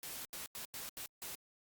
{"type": "noise bursts at uneven times", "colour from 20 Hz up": "white", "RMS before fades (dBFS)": -45, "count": 6, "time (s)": [[0.03, 0.25], [0.33, 0.46], [0.55, 0.65], [0.74, 0.89], [0.97, 1.06], [1.22, 1.35]], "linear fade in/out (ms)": 0, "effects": ["Opus 48 kbps"]}